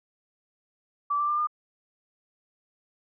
sine tone with pitch steps, 1159 / 1175.9 / 1193 / 1210.3 Hz, D6 / D6 / D6 / D#6, -23 / +2 / +27 / -48 cents, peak -23 dBFS, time 1.1-1.472 s, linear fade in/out 10 ms, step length 93 ms, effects none

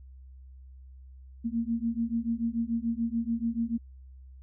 sine beating tone pair, 227.7 / 234.6 Hz, A#3 / A#3, -40 / +11 cents, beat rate 6.9 Hz, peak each -30 dBFS, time 1.44-3.78 s, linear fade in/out 20 ms, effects added 65 Hz sine -46 dBFS peak until 4.42 s

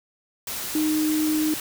sine tone in noise, 308.6 Hz, D#4, 14 cents flat, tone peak -20 dBFS, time 0.75-1.54 s, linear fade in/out 2 ms, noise white, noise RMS -31 dBFS, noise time 0.47-1.6 s, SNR +8 dB, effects none

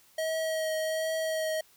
square tone with vibrato, 636 Hz, D#5, 38 cents sharp, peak -29 dBFS, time 0.18-1.61 s, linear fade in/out 5 ms, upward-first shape triangle, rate 1.3 Hz, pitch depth 17 cents each way, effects white hiss -61 dBFS RMS until 1.76 s

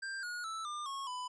square tone with pitch steps, 1584 / 1444.2 / 1316.7 / 1200.4 / 1094.5 / 997.9 Hz, G6 / F#6 / E6 / D6 / C#6 / B5, +18 / -42 / -2 / +38 / -22 / +18 cents, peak -39 dBFS, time 0.02-1.28 s, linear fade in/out 10 ms, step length 210 ms, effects resampled to 22050 Hz

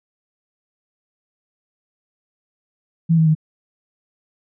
sine tone with pitch steps, 164.81 / 160.4 / 156.1 Hz, E3 / E3 / D#3, 0 / -47 / +6 cents, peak -11 dBFS, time 3.09-3.351 s, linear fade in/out 20 ms, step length 87 ms, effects none

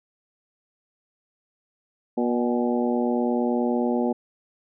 harmonic tone with a mistuned harmonic, 120.7 Hz, B2, 39 cents flat, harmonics 2 / 3 / 4 / 5 / 6 / 7, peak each -23 / -27 / -29 / -31 / -33 / -34 dBFS, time 2.17-4.13 s, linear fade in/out 10 ms, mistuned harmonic 6, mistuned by +74 cents, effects none

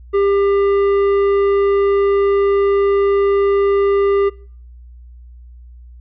sine tone with tanh clipping, 398.7 Hz, G4, 29 cents sharp, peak -13 dBFS, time 0.13-4.3 s, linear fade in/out 20 ms, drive 10 dB, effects noise-tail reverb RT60 0.6 s tail -26 dB re dry + added 60 Hz sine -36 dBFS peak until 6 s

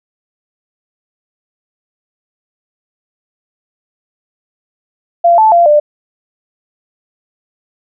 sine tone with pitch steps, 687 / 874 / 688 / 595 Hz, F5 / A5 / F5 / D5, -29 / -12 / -26 / +22 cents, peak -4 dBFS, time 5.24-5.8 s, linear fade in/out 10 ms, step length 140 ms, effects none

